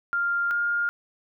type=tone pair in turn; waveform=sine; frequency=1396.9 / 1412.3 Hz; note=F6 / F6; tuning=0 / +19 cents; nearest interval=unison; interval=19 cents; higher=second; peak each=-22 / -22 dBFS; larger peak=neither; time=0.13-0.51 / 0.51-0.89 s; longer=neither; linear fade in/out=0 ms; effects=none